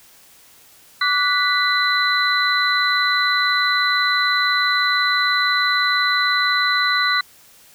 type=tone cluster; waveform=sine; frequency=1158 / 1474 / 1978 / 4017 Hz; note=D6 / F#6 / B6 / B7; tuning=-25 / -7 / +2 / +29 cents; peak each=-21 dBFS; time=1.01-7.21 s; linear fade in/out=5 ms; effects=white hiss -49 dBFS RMS until 7.74 s